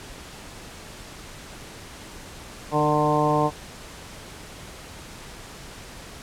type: harmonic tone with a mistuned harmonic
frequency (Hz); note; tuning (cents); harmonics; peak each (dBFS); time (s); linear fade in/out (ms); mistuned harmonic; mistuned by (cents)
150; D3; +37; 1 / 2 / 3 / 4 / 5 / 6 / 7; -26 / -26 / -26 / -26 / -26 / -26 / -26; 2.71-3.51; 50; 3; +16
effects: pink hiss -41 dBFS RMS until 6.22 s + low-pass 10000 Hz 12 dB/octave